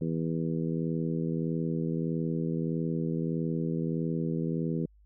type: harmonic tone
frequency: 81.6 Hz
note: E2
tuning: 17 cents flat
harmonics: 2 / 3 / 4 / 5 / 6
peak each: -30 / -34 / -36 / -38 / -40 dBFS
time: 0.01-4.86 s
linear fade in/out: 5 ms
effects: added 51 Hz sine -56 dBFS peak until 5.05 s